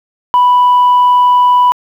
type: tone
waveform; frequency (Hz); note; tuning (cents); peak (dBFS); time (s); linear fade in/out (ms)
sine; 987.8; B5; 0; -3; 0.34-1.72; 0
effects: tanh soft clip ceiling -3 dBFS + 7-bit